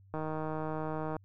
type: click train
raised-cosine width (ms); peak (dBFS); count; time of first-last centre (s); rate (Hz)
1; -23; 161; 0.14-1.166; 156
effects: added 97 Hz sine -56 dBFS peak until 1.24 s